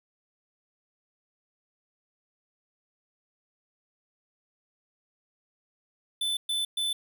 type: tone bursts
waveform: square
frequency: 3514 Hz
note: A7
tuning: 3 cents flat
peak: -27 dBFS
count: 3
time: 6.21-6.93 s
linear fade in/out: 5 ms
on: 160 ms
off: 120 ms
effects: none